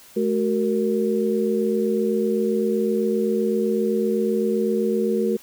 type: tone cluster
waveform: sine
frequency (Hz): 214.7 / 374.9 / 462.7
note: A3 / F#4 / A#4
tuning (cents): -42 / +23 / -13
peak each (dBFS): -23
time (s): 0.16-5.37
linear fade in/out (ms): 10
effects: white hiss -48 dBFS RMS until 5.42 s